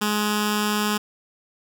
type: tone with notch filter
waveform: 10% pulse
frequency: 209.8 Hz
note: G#3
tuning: 18 cents sharp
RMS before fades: -23 dBFS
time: 0.01-0.98 s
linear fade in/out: 10 ms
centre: 590 Hz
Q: 0.75
effects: none